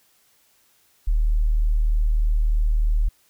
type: tone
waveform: sine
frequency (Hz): 38.39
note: D#1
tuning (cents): -22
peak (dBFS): -16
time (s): 1.07-3.09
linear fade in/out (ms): 10
effects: white hiss -61 dBFS RMS until 3.29 s